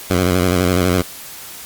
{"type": "tone with vibrato", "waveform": "10% pulse", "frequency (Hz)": 90.4, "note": "F#2", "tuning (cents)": -40, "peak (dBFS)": -5, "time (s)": [0.1, 1.02], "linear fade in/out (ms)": 5, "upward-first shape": "square", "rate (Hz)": 12, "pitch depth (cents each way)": 59, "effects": ["white hiss -34 dBFS RMS until 1.65 s", "Opus 48 kbps"]}